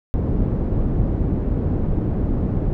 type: low-pass noise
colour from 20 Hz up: pink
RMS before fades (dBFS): -20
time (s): 0.14-2.73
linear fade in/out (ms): 0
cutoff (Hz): 320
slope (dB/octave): 12
effects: none